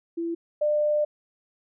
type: tone pair in turn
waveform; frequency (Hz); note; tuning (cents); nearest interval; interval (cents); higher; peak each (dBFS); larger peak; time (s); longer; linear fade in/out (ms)
sine; 335.7 / 598.1; E4 / D5; +32 / +31; minor seventh; 999; second; -26 / -20; second; 0.17-0.35 / 0.61-1.05; second; 10
effects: none